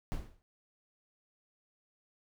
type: noise with exponential decay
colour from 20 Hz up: brown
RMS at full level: -32 dBFS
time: 0.12-0.42 s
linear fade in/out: 0 ms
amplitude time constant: 65 ms
effects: none